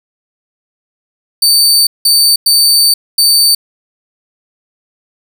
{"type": "tone bursts at uneven times", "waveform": "sawtooth", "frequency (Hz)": 4573, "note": "D8", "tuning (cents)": -47, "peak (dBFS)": -3, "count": 4, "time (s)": [[1.42, 1.87], [2.05, 2.36], [2.46, 2.94], [3.18, 3.55]], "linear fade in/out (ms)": 5, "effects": []}